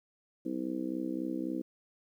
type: harmonic tone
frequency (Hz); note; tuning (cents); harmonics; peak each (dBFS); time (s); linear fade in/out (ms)
63.7; C2; -46; 3 / 4 / 5 / 6 / 7 / 8; -42 / -37 / -35 / -47 / -49 / -45; 0.45-1.62; 10
effects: 11-bit